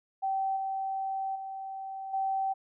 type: tone with level steps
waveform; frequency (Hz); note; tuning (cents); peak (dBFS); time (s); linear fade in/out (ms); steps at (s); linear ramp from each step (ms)
sine; 773; G5; -24; -27 / -30 / -36 / -27; 0.22-2.54; 20; 0.56 / 1.35 / 2.13; 10
effects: none